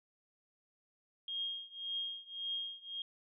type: tone with tremolo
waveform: sine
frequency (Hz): 3242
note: G#7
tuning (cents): -42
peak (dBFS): -34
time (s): 1.28-3.02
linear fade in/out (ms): 2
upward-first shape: triangle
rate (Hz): 1.8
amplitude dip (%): 95
effects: none